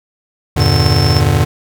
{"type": "chord", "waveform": "square", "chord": "E half-diminished seventh", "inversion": "none", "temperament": "just", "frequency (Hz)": [82.41, 98.89, 118.67, 148.33], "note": ["E2", "G2", "Bb2", "D3"], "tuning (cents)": [0, 16, 31, 18], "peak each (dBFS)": -16, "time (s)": [0.56, 1.45], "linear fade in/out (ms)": 10}
{"type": "tone", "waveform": "sine", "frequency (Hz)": 5320, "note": "E8", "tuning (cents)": 15, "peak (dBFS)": -18, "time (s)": [0.6, 1.2], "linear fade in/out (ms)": 5}
{"effects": []}